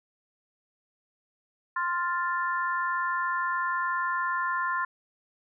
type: chord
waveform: sine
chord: F major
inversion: second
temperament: equal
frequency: 1046.5 / 1396.9 / 1760 Hz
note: C6 / F6 / A6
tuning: 0 / 0 / 0 cents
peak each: -28 / -32 / -32 dBFS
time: 1.76-4.85 s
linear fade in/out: 5 ms
effects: none